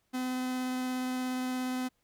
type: tone with vibrato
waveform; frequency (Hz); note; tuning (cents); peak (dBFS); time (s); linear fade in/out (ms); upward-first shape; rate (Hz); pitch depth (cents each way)
45% pulse; 254.5; C4; -48; -31; 0.13-1.89; 20; triangle; 17; 8
effects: pink hiss -75 dBFS RMS until 2.03 s